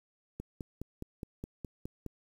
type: click train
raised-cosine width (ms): 3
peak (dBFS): -26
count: 9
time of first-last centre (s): 0.4-2.063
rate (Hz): 4.81
effects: 9-bit